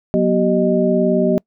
sine tone cluster, 182.7 / 241 / 385 / 616 Hz, F#3 / B3 / G4 / D#5, -22 / -42 / -31 / -17 cents, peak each -18 dBFS, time 0.14-1.38 s, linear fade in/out 0 ms, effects noise-tail reverb RT60 0.1 s tail -26 dB re dry

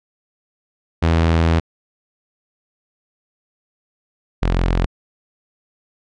sawtooth tone pair in turn, 82.41 / 43.66 Hz, E2 / F1, 0 / 0 cents, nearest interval major seventh, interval 1100 cents, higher first, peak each -9 / -11 dBFS, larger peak first, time 1.02-1.6 / 4.42-4.86 s, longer first, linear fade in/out 10 ms, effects low-pass 4000 Hz 12 dB/octave

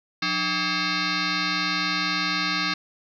sine tone with frequency modulation, 1266 Hz, D#6, 30 cents sharp, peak -22 dBFS, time 0.22-2.74 s, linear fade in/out 5 ms, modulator 482 Hz, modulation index 7.4, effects 10-bit

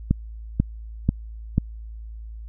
click train, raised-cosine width 5 ms, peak -5 dBFS, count 4, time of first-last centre 0.11-1.581 s, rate 2.04 Hz, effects added 55 Hz sine -34 dBFS peak until 2.48 s

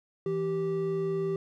triangle tone pair together, 164.09 / 389.9 Hz, E3 / G4, -8 / -9 cents, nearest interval octave + minor third, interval 1499 cents, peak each -32 / -26 dBFS, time 0.26-1.36 s, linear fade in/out 2 ms, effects none

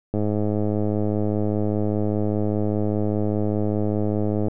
click train, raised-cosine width 2 ms, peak -11 dBFS, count 457, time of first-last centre 0.14-4.483 s, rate 105 Hz, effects none

